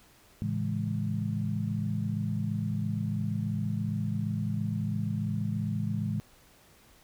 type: chord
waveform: sine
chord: A major seventh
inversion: none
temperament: equal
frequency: 110 / 138.59 / 164.81 / 207.7 Hz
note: A2 / C#3 / E3 / G#3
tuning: 0 / 0 / 0 / 0 cents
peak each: -32 / -37 / -34 / -33 dBFS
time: 0.42-6.2 s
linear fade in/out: 0 ms
effects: pink hiss -59 dBFS RMS until 7.03 s